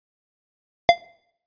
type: tone with exponential decay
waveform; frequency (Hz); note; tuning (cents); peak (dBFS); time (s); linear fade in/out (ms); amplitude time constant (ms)
square; 691; F5; -19; -5; 0.89-0.98; 0; 18
effects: noise-tail reverb RT60 0.7 s tail -23 dB re dry + resampled to 11025 Hz